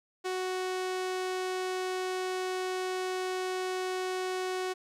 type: tone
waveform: sawtooth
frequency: 370.5 Hz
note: F#4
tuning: 2 cents sharp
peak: -27 dBFS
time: 0.24-4.74 s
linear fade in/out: 20 ms
effects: low-pass 9000 Hz 12 dB/octave + 11-bit